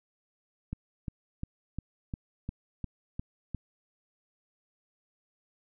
click train, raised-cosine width 5 ms, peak -22 dBFS, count 9, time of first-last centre 0.73-3.547 s, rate 2.84 Hz, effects none

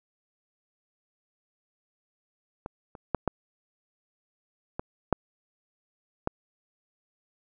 clicks, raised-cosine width 1 ms, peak -21 / -29 / -10 / -11 / -17 / -7 / -12 dBFS, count 7, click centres 2.661 / 2.952 / 3.147 / 3.277 / 4.795 / 5.127 / 6.274 s, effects none

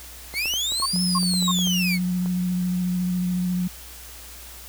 30% pulse linear two-way sweep, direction up then down, 2037 to 5274 to 2112 Hz, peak -20 dBFS, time 0.33-1.99 s, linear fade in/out 50 ms, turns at 1.02 s
clicks, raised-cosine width 1 ms, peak -24 dBFS, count 12, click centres 0.34 / 0.457 / 0.538 / 0.721 / 0.8 / 0.961 / 1.231 / 1.338 / 1.425 / 1.588 / 1.672 / 2.26 s
sine tone bursts, 1079 Hz, C#6, 47 cents flat, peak -21 dBFS, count 3, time 0.82-1.514 s, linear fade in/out 5 ms, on 38 ms, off 290 ms
sine tone with vibrato, 180.3 Hz, F#3, 45 cents flat, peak -21 dBFS, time 0.93-3.68 s, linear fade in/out 10 ms, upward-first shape triangle, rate 14 Hz, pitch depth 22 cents each way
effects added 60 Hz sine -44 dBFS peak until 4.68 s + white hiss -42 dBFS RMS until 4.68 s

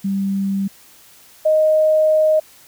sine tone pair in turn, 196 / 622.3 Hz, G3 / D#5, 0 / 0 cents, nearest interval octave + minor sixth, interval 2000 cents, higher second, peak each -17 / -11 dBFS, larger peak second, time 0.04-0.68 / 1.45-2.4 s, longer second, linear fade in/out 10 ms, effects white hiss -47 dBFS RMS until 2.67 s

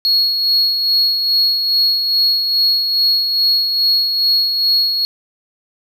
triangle tone with tremolo, 4324 Hz, C#8, 44 cents flat, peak -9 dBFS, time 0.05-5.05 s, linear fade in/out 0 ms, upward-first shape sine, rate 2.4 Hz, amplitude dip 45%, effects none

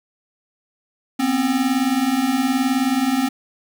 square beating tone pair, 246.9 / 265.9 Hz, B3 / C4, 0 / +28 cents, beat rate 19 Hz, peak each -23 / -19 dBFS, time 1.19-3.29 s, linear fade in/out 10 ms, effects 8-bit

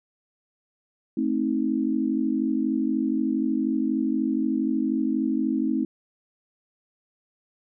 sine chord, A diminished, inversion none, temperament just, 220 / 264 / 316.8 Hz, A3 / C4 / Eb4, 0 / +16 / +31 cents, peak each -27 / -25 / -26 dBFS, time 1.17-5.85 s, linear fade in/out 5 ms, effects none

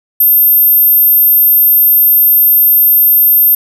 sine tone, 13270 Hz, G#9, 3 cents flat, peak -4 dBFS, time 0.2-3.55 s, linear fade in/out 5 ms, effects none

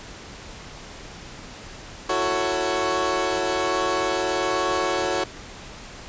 20% pulse chord, F# minor seventh, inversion third, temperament equal with one note detuned, 329.6 / 370 / 446.7 / 554.4 Hz, E4 / F#4 / A4 / C#5, 0 / 0 / +26 / 0 cents, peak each -25 / -21 / -24 / -21 dBFS, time 2.09-5.24 s, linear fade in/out 5 ms, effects pink hiss -40 dBFS RMS until 6.08 s + resampled to 16000 Hz

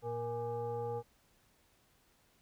sine tone with frequency modulation, 472.1 Hz, A#4, 22 cents sharp, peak -35 dBFS, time 0.02-1.03 s, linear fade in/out 50 ms, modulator 357 Hz, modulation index 0.97, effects pink hiss -70 dBFS RMS until 2.41 s

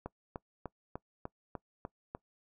click train, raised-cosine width 1 ms, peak -25 dBFS, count 8, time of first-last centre 0.06-2.15 s, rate 3.35 Hz, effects noise-tail reverb RT60 0.1 s tail -22 dB re dry

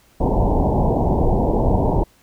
pink low-pass noise, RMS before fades -17 dBFS, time 0.2-2.04 s, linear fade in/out 10 ms, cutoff 950 Hz, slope 96 dB/octave, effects pink hiss -55 dBFS RMS until 2.22 s

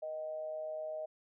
sine tone with amplitude modulation, 624 Hz, D#5, 5 cents sharp, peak -35 dBFS, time 0.02-1.06 s, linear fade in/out 10 ms, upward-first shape sine, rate 148 Hz, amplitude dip 50%, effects none

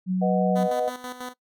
sine tone, 185 Hz, F#3, in tune, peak -21 dBFS, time 0.06-0.69 s, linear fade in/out 50 ms
sine chord, B major, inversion none, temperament equal, 493.9 / 622.3 / 740 Hz, B4 / D#5 / F#5, 0 / 0 / 0 cents, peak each -26 dBFS, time 0.21-0.9 s, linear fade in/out 20 ms
10% pulse tone with tremolo, 250 Hz, B3, 21 cents sharp, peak -24 dBFS, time 0.55-1.34 s, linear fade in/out 20 ms, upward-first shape square, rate 6.1 Hz, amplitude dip 65%
effects noise-tail reverb RT60 0.1 s tail -20 dB re dry

